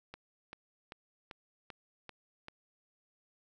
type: click train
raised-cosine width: 0.3 ms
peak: -29 dBFS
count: 7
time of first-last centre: 0.14-2.484 s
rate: 2.56 Hz
effects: none